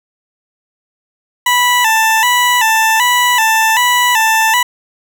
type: tone with vibrato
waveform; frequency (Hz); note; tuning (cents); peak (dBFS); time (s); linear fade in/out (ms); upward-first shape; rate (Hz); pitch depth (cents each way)
20% pulse; 933; A#5; +1; -4; 1.46-4.63; 5; square; 1.3; 90
effects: none